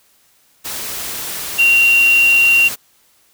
sine tone in noise, 2757 Hz, F7, 23 cents flat, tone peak -8 dBFS, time 1.58-2.69 s, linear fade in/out 20 ms, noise white, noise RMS -25 dBFS, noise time 0.64-2.76 s, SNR +14 dB, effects white hiss -55 dBFS RMS until 3.33 s

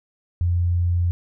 sine tone, 87.31 Hz, F2, in tune, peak -17 dBFS, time 0.41-1.11 s, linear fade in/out 0 ms, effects none

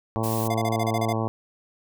harmonic tone, 111.5 Hz, A2, 23 cents sharp, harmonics 1 / 2 / 3 / 4 / 5 / 6 / 7 / 8 / 9 / 10, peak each -27 / -30 / -32 / -33 / -34 / -35 / -35 / -36 / -37 / -37 dBFS, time 0.16-1.28 s, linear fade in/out 0 ms
blue noise, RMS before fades -34 dBFS, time 0.23-0.48 s, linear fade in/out 10 ms
square tone bursts, 698.5 Hz, F5, in tune, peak -26 dBFS, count 9, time 0.5-1.128 s, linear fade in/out 5 ms, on 44 ms, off 29 ms
effects none

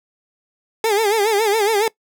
30% pulse tone with vibrato, 425.3 Hz, G#4, 41 cents sharp, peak -12 dBFS, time 0.84-1.88 s, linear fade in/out 2 ms, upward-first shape sine, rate 7.2 Hz, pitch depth 120 cents each way, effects noise-tail reverb RT60 0.1 s tail -21 dB re dry

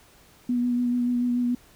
sine tone with vibrato, 244 Hz, B3, 21 cents flat, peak -21 dBFS, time 0.49-1.55 s, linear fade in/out 5 ms, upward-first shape sine, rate 6.9 Hz, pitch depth 18 cents each way, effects pink hiss -55 dBFS RMS until 1.75 s

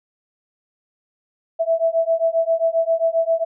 sine beating tone pair, 655 / 662.5 Hz, E5 / E5, -11 / +9 cents, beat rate 7.5 Hz, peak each -19 dBFS, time 1.59-3.45 s, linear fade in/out 20 ms, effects none

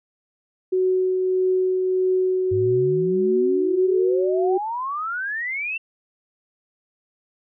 sine tone with tremolo, 371.6 Hz, F#4, 7 cents sharp, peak -16 dBFS, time 0.72-4.58 s, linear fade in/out 10 ms, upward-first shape triangle, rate 1.6 Hz, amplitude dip 30%
sine exponential sweep, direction up, 98 to 2727 Hz, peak -24 dBFS, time 2.51-5.78 s, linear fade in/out 10 ms
effects none

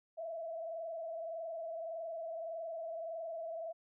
sine tone with frequency modulation, 659.3 Hz, E5, in tune, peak -39 dBFS, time 0.17-3.73 s, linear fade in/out 20 ms, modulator 21.7 Hz, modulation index 1, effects none

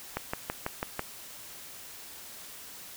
click train, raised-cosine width 0.5 ms, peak -15 dBFS, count 6, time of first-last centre 0.17-0.994 s, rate 6.07 Hz, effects white hiss -46 dBFS RMS until 2.96 s

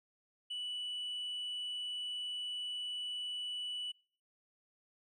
sine tone with tanh clipping, 2961 Hz, F#7, 1 cent sharp, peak -38 dBFS, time 0.5-3.92 s, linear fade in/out 10 ms, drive 1 dB, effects noise-tail reverb RT60 0.5 s tail -25 dB re dry

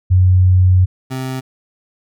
sine / 25% pulse tone pair in turn, 92 / 130.62 Hz, F#2 / C3, -9 / -3 cents, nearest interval tritone, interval 606 cents, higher second, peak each -7 / -17 dBFS, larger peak first, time 0.1-0.86 / 1.1-1.41 s, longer first, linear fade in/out 20 ms, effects none

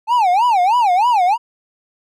triangle tone with vibrato, 837 Hz, G#5, 13 cents sharp, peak -9 dBFS, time 0.07-1.38 s, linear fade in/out 50 ms, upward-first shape sine, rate 3.2 Hz, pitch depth 290 cents each way, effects none

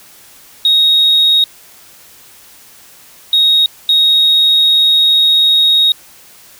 triangle tone bursts at uneven times, 3757 Hz, A#7, 13 cents sharp, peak -4 dBFS, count 3, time 0.65-1.44 / 3.33-3.66 / 3.89-5.92 s, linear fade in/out 2 ms, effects tanh soft clip ceiling -3 dBFS + white hiss -41 dBFS RMS until 6.59 s

